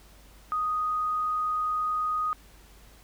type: tone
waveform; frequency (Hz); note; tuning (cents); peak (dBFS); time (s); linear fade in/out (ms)
sine; 1244.5; D#6; 0; -25; 0.52-2.33; 0
effects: added 50 Hz sine -53 dBFS peak until 3.03 s + pink hiss -56 dBFS RMS until 3.03 s